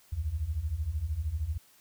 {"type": "beating tone pair", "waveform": "sine", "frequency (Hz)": [69.2, 82.2], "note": ["C#2", "E2"], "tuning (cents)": [-2, -4], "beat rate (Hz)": 13, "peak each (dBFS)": [-34, -31], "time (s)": [0.12, 1.58], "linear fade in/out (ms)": 10, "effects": ["white hiss -61 dBFS RMS until 1.8 s"]}